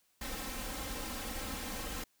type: noise with comb filter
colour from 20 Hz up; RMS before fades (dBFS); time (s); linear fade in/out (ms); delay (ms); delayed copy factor
pink; -40; 0.21-2.04; 5; 3.8; +1
effects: white hiss -73 dBFS RMS until 2.2 s